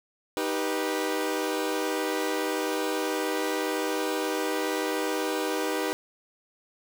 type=chord; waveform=sawtooth; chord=Eb augmented; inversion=none; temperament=equal with one note detuned; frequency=311.1 / 392 / 490.2 Hz; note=Eb4 / G4 / B4; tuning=0 / 0 / -13 cents; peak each=-27 dBFS; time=0.37-5.93 s; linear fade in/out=0 ms; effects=none